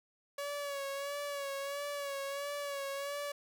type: tone with vibrato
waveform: sawtooth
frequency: 564 Hz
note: C#5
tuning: 30 cents sharp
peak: -33 dBFS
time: 0.38-3.32 s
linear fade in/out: 5 ms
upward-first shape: sine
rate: 1.5 Hz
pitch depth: 41 cents each way
effects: none